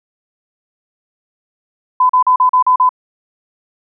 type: tone bursts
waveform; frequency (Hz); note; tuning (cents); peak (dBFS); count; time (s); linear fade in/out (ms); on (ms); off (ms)
sine; 1009; B5; +37; -7; 7; 2-2.892; 5; 94; 39
effects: none